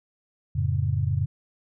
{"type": "chord", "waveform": "sine", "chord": "F augmented", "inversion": "none", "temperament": "equal with one note detuned", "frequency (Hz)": [89.35, 110, 138.59], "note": ["F2", "A2", "C#3"], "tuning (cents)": [40, 0, 0], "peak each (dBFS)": -26, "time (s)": [0.55, 1.26], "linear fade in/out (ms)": 10, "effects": []}